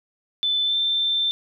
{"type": "tone with pitch glide", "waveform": "sine", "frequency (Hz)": [3517, 3560], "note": ["A7", "A7"], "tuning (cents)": [-1, 20], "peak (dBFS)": -19, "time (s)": [0.43, 1.31], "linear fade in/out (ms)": 0, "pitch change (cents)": 21, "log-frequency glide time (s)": [0.64, 0.76], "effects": []}